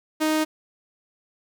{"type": "tone", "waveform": "sawtooth", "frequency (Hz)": 311.1, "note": "D#4", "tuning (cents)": 0, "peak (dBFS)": -16, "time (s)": [0.2, 0.45], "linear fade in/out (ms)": 20, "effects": []}